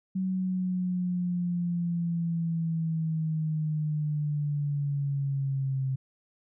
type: linear sweep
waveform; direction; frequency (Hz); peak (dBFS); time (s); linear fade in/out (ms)
sine; down; 188.5 to 132.1; -26; 0.15-5.96; 10
effects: none